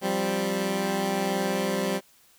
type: chord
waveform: 15% pulse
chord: F suspended second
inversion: none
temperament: equal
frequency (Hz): 174.61 / 196 / 261.6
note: F3 / G3 / C4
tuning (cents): 0 / 0 / 0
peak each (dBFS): -26 / -20 / -26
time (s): 0.01-2.01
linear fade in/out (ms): 50
effects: white hiss -59 dBFS RMS until 2.38 s